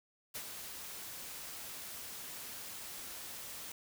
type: noise with ADSR envelope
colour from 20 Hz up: white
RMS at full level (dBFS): -41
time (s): 0.34-3.72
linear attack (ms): 16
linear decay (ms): 67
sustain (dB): -5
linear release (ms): 3
effects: none